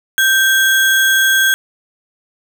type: tone with sample-and-hold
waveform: sine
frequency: 1568 Hz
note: G6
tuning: in tune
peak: -9 dBFS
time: 0.18-1.54 s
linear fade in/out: 0 ms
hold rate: 4900 Hz
effects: none